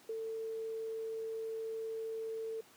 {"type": "tone with ADSR envelope", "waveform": "sine", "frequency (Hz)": 446.8, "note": "A4", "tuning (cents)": 27, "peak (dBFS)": -35, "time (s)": [0.09, 2.61], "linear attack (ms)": 4, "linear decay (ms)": 39, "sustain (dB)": -2, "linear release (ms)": 7, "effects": ["pink hiss -61 dBFS RMS until 2.76 s", "high-pass 200 Hz 12 dB/octave"]}